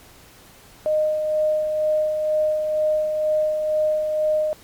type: tone with tremolo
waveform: sine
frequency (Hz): 615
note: D#5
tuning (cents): -20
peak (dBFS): -16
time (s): 0.86-4.53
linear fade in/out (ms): 0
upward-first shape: sine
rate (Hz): 2.1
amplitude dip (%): 40
effects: pink hiss -48 dBFS RMS until 4.63 s + MP3 96 kbps

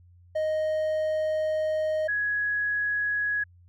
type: tone pair in turn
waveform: triangle / sine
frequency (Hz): 622.3 / 1672.4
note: D#5 / G#6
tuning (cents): 0 / +12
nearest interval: octave + perfect fourth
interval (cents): 1712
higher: second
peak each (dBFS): -22 / -24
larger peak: first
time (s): 0.35-2.08 / 2.08-3.44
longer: first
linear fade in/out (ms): 10
effects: added 88 Hz sine -52 dBFS peak until 3.68 s

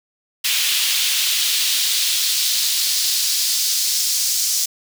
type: noise with high-pass filter sweep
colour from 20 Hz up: pink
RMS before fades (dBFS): -19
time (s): 0.44-4.66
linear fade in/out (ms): 10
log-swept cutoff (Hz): 3000 to 5500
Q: 1.8
effects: none

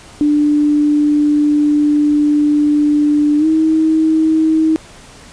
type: tone with pitch glide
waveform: sine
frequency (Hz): 295.8 to 317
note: D4 to D#4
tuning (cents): +13 to +32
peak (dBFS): -9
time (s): 0.21-4.76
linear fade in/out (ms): 0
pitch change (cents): +119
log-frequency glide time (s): 3.38-3.46
effects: pink hiss -39 dBFS RMS until 5.32 s + resampled to 22050 Hz

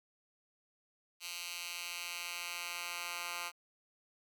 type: tone with high-pass filter sweep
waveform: 10% pulse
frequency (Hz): 174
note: F3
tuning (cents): -6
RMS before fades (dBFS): -42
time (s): 1.2-3.52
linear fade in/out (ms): 50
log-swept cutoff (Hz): 3100 to 1500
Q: 1.2
effects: none

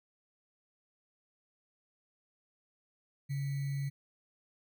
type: tone with sample-and-hold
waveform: sine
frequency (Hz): 139.3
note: C#3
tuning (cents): +9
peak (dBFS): -32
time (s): 3.29-3.9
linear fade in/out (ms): 20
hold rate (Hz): 2100
effects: none

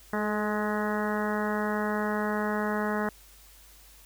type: harmonic tone with a mistuned harmonic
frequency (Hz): 210.4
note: G#3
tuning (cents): +23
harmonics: 1 / 2 / 3 / 4 / 5 / 6 / 7 / 8 / 9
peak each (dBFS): -30 / -33 / -35 / -36 / -37 / -38 / -38 / -39 / -40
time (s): 0.13-3.09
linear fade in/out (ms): 2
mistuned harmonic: 2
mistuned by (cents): +20
effects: added 50 Hz sine -55 dBFS peak until 4.05 s + white hiss -55 dBFS RMS until 4.05 s

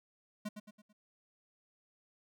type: tone with echo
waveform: square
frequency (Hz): 210.4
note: G#3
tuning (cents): +23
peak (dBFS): -37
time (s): 0.45-0.49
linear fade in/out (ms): 10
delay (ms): 110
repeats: 4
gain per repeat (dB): -7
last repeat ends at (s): 0.93
effects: none

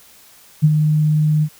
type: tone with ADSR envelope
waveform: sine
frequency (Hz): 152.8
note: D#3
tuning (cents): -31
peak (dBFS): -6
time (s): 0.62-1.49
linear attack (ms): 25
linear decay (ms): 42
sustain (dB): -6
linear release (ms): 62
effects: white hiss -47 dBFS RMS until 1.59 s

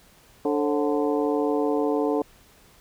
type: harmonic tone with a mistuned harmonic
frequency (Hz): 146.83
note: D3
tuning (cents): 0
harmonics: 2 / 3 / 4 / 5 / 6 / 7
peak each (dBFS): -25 / -24 / -30 / -32 / -34 / -37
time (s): 0.45-2.22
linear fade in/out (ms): 2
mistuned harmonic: 4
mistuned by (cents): -140
effects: pink hiss -55 dBFS RMS until 2.8 s

